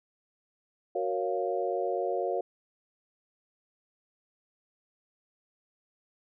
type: chord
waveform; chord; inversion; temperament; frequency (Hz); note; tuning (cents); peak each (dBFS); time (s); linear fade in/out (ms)
sine; Gb major seventh; none; equal; 370 / 466.2 / 554.4 / 698.5; Gb4 / Bb4 / Db5 / F5; 0 / 0 / 0 / 0; -33; 0.95-2.41; 5
effects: none